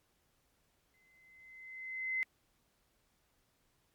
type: tone with exponential growth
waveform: sine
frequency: 2054 Hz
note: C7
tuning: 33 cents flat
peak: -30 dBFS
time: 0.94-2.23 s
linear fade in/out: 0 ms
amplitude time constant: 280 ms
effects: pink hiss -75 dBFS RMS until 3.94 s + MP3 96 kbps